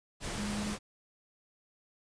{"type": "tone in noise", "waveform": "sine", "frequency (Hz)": 207.7, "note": "G#3", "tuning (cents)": 0, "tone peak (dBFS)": -34, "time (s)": [0.35, 0.77], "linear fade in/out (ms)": 50, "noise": "pink", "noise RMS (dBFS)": -38, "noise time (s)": [0.2, 0.79], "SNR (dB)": 1, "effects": ["resampled to 22050 Hz"]}